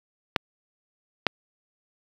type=clicks; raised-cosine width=0.3 ms; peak=-3 dBFS; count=2; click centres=0.362 / 1.267 s; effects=high-pass 100 Hz 12 dB/octave + 7-bit